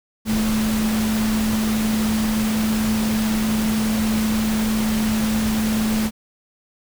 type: tone in noise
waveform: sine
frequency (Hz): 218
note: A3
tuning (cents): -16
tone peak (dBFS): -18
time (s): 0.25-6.11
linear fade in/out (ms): 50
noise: pink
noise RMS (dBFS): -27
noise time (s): 0.25-6.11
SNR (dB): +6
effects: none